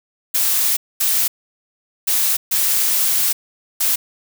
blue noise bursts at uneven times, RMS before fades -17 dBFS, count 5, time 0.34-0.77 / 1-1.28 / 2.07-2.37 / 2.51-3.33 / 3.8-3.96 s, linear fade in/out 10 ms, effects none

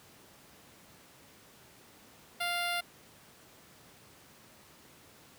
10% pulse tone with notch filter, 698.5 Hz, F5, in tune, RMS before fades -33 dBFS, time 2.4-2.81 s, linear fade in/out 10 ms, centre 6700 Hz, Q 1.4, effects pink hiss -57 dBFS RMS until 5.38 s + high-pass 100 Hz 12 dB/octave

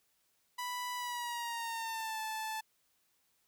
sawtooth tone with pitch glide, 987.8 to 875 Hz, B5 to A5, 0 to -10 cents, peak -33 dBFS, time 0.58-2.61 s, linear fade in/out 10 ms, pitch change -210 cents, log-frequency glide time 0.96-2.21 s, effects white hiss -75 dBFS RMS until 3.47 s

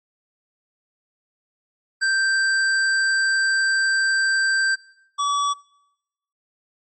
square tone pair in turn, 1568 / 1142.8 Hz, G6 / D6, 0 / -48 cents, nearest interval perfect fourth, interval 548 cents, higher first, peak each -18 / -20 dBFS, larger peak first, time 2.01-4.76 / 5.18-5.54 s, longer first, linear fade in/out 20 ms, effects noise-tail reverb RT60 0.9 s tail -24 dB re dry + MP3 32 kbps

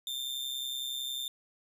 40% pulse tone with amplitude modulation, 3586 Hz, A7, 32 cents sharp, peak -30 dBFS, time 0.07-1.28 s, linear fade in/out 2 ms, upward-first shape sine, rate 131 Hz, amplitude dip 65%, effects none

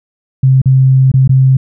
sine tone with dropouts, 132 Hz, C3, 16 cents sharp, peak -4 dBFS, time 0.43-1.57 s, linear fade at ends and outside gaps 5 ms, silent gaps 0.617-0.657 / 1.117-1.139 / 1.277-1.293 s, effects none

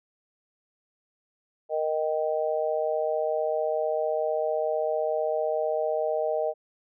harmonic tone, 155.56 Hz, D#3, in tune, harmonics 3 / 4 / 5, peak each -29 / -26 / -33 dBFS, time 1.69-6.54 s, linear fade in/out 50 ms, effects none

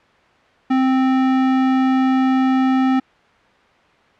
square tone, 261.6 Hz, C4, in tune, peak -14 dBFS, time 0.7-3 s, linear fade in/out 10 ms, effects white hiss -52 dBFS RMS until 4.19 s + low-pass 2000 Hz 12 dB/octave

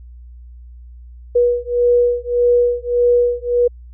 sine beating tone pair, 483.5 / 485.2 Hz, B4 / B4, -37 / -31 cents, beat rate 1.7 Hz, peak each -15 dBFS, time 1.35-3.68 s, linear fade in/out 10 ms, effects added 60 Hz sine -35 dBFS peak until 3.93 s

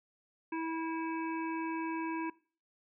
harmonic tone, 325.4 Hz, E4, 22 cents flat, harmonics 1 / 3 / 5 / 7 / 8, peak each -35 / -40 / -46 / -48 / -49 dBFS, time 0.52-2.3 s, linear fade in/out 5 ms, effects noise-tail reverb RT60 0.4 s tail -21 dB re dry

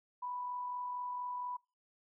sine tone with amplitude modulation, 987.8 Hz, B5, in tune, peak -36 dBFS, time 0.22-1.57 s, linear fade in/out 10 ms, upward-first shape sine, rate 44.3 Hz, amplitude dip 30%, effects noise-tail reverb RT60 0.3 s tail -24 dB re dry

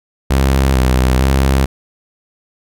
sawtooth tone with vibrato, 65.41 Hz, C2, in tune, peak -6 dBFS, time 0.3-1.66 s, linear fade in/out 10 ms, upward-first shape square, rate 1.1 Hz, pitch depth 42 cents each way, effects none

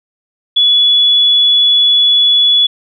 sine tone, 3411 Hz, G#7, 46 cents sharp, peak -6 dBFS, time 0.56-2.67 s, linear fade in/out 10 ms, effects none

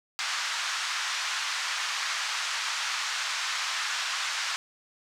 pink band-pass noise, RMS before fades -31 dBFS, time 0.19-4.56 s, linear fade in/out 0 ms, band 1100 to 6700 Hz, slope 24 dB/octave, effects none

